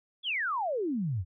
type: exponential sweep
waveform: sine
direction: down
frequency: 3520 to 81.2 Hz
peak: -28 dBFS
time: 0.23-1.25 s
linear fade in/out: 50 ms
effects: none